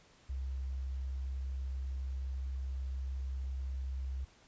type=tone; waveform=sine; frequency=66 Hz; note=C2; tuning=16 cents sharp; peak=-35 dBFS; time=0.29-4.25 s; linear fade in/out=10 ms; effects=pink hiss -63 dBFS RMS until 4.47 s + resampled to 16000 Hz